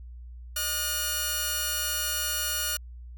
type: tone pair together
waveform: 5% pulse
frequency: 605.9 / 1441 Hz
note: D#5 / F#6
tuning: -46 / -46 cents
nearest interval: octave + minor third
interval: 1500 cents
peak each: -25 / -16 dBFS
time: 0.56-2.77 s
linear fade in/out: 5 ms
effects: added 60 Hz sine -40 dBFS peak until 3.17 s